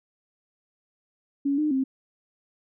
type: tone with pitch steps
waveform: sine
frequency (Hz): 280.3 / 303.4 / 265.4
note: C#4 / D#4 / C4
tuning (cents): +19 / -44 / +25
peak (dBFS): -21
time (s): 1.45-1.84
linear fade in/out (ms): 10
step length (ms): 130
effects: none